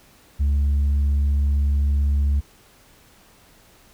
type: tone with tanh clipping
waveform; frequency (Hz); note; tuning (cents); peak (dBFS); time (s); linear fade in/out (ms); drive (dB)
sine; 71.1; C#2; +45; -17; 0.39-2.41; 20; 2
effects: pink hiss -53 dBFS RMS until 3.93 s